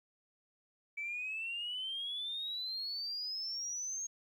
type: exponential sweep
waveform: sine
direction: up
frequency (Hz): 2292 to 6540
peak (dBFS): -36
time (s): 0.97-4.07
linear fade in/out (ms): 10
effects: tanh soft clip ceiling -32 dBFS + 12-bit